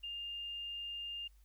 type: tone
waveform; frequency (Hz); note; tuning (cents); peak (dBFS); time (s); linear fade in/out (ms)
sine; 2809; F7; +9; -40; 0.03-1.28; 10
effects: added 50 Hz sine -60 dBFS peak until 1.44 s + white hiss -75 dBFS RMS until 1.44 s